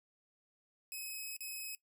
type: tone with dropouts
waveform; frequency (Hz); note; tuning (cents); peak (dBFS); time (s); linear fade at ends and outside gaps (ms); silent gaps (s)
5% pulse; 2554; D#7; +45; -32; 0.92-1.75; 1; 1.366-1.406
effects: noise-tail reverb RT60 0.1 s tail -18 dB re dry